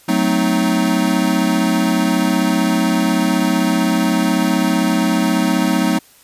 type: chord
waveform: square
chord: F# diminished seventh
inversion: none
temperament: equal with one note detuned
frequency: 185 / 220 / 255.9 / 311.1 Hz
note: F#3 / A3 / C4 / Eb4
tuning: 0 / 0 / -38 / 0 cents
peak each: -20 dBFS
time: 0.08-5.99 s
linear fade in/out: 10 ms
effects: white hiss -48 dBFS RMS until 6.23 s + resampled to 32000 Hz